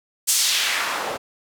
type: noise with band-pass filter sweep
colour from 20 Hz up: white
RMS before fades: -22 dBFS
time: 0.27-1.18 s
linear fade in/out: 20 ms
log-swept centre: 8200 to 470 Hz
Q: 1.2
effects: none